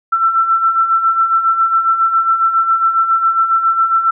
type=beating tone pair; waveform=sine; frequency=1334 / 1341.3 Hz; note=E6 / E6; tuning=+20 / +30 cents; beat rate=7.3 Hz; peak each=-18 / -11 dBFS; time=0.12-4.11 s; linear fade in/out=10 ms; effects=none